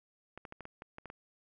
clicks, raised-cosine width 0.5 ms, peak -30 dBFS, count 9, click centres 0.376 / 0.452 / 0.524 / 0.607 / 0.654 / 0.821 / 0.984 / 1.057 / 1.101 s, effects none

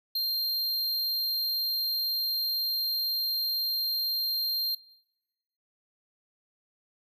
square tone, 4186 Hz, C8, in tune, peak -27 dBFS, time 0.15-4.75 s, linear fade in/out 5 ms, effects noise-tail reverb RT60 1.0 s tail -22 dB re dry

